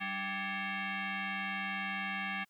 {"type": "tone with frequency modulation", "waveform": "sine", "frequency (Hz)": 294.1, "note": "D4", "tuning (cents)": 3, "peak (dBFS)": -34, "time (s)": [0, 2.45], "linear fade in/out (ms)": 20, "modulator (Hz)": 488, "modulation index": 5.3, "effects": ["white hiss -75 dBFS RMS until 2.49 s"]}